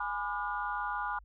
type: chord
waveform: sine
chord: G# diminished seventh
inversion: none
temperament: just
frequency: 830.6 / 996.7 / 1196.1 / 1435.3 Hz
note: G#5 / B5 / D6 / F6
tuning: 0 / +16 / +31 / +47 cents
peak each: -37 / -37 / -38 / -37 dBFS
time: 0-1.19 s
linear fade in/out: 5 ms
effects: tanh soft clip ceiling -21 dBFS + added 50 Hz sine -53 dBFS peak until 1.24 s